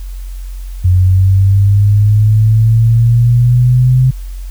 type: linear sweep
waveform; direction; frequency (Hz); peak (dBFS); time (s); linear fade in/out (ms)
sine; up; 89.8 to 129.4; -5; 0.84-4.11; 10
effects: added 45 Hz sine -21 dBFS peak until 4.5 s + white hiss -43 dBFS RMS until 4.5 s